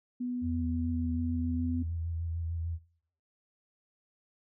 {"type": "tone with pitch glide", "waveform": "sine", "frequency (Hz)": [246.9, 251.4], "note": ["B3", "B3"], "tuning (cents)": [0, 31], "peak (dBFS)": -31, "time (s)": [0.2, 1.83], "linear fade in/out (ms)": 10, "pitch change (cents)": 31, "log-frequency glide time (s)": [1.23, 1.69]}
{"type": "tone with vibrato", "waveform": "sine", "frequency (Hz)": 83.2, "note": "E2", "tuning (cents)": 17, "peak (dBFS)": -32, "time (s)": [0.41, 2.79], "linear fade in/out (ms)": 50, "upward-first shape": "sine", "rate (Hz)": 6.7, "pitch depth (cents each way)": 35}
{"effects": ["noise-tail reverb RT60 0.6 s tail -18 dB re dry"]}